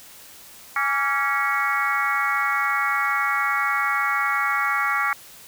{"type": "harmonic tone with a mistuned harmonic", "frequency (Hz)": 276.1, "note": "C#4", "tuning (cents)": -7, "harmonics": [3, 4, 5, 6, 7, 8], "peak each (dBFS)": [-30, -25, -25, -30, -27, -27], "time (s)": [0.76, 5.13], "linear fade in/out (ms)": 2, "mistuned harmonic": 4, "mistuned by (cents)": 70, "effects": ["white hiss -45 dBFS RMS until 5.47 s"]}